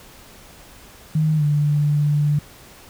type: tone with pitch glide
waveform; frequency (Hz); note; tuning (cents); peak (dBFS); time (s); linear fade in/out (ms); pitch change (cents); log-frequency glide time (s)
sine; 155.56 to 147.34; D#3 to D3; 0 to +6; -15; 1.15-2.39; 5; -94; 1.36-1.43
effects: pink hiss -45 dBFS RMS until 2.89 s